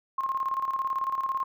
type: tone with tremolo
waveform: sine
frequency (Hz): 1068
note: C6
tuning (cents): +35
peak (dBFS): -24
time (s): 0.18-1.44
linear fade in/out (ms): 5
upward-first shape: square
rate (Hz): 18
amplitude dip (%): 60
effects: none